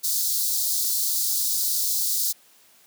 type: high-pass noise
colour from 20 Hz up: white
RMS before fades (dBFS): -24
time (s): 0.03-2.33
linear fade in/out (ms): 20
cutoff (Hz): 4000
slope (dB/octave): 48
effects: white hiss -56 dBFS RMS until 2.86 s + high-pass 150 Hz 12 dB/octave